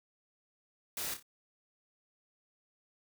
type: noise with echo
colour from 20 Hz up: white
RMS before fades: -38 dBFS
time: 0.97-1.14 s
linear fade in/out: 2 ms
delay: 29 ms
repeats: 3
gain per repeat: -8 dB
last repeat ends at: 1.227 s
effects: none